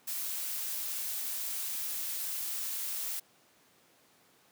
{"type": "noise", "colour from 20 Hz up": "blue", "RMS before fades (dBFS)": -36, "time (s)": [0.07, 3.2], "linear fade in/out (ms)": 10, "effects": ["pink hiss -64 dBFS RMS until 4.51 s", "high-pass 200 Hz 12 dB/octave"]}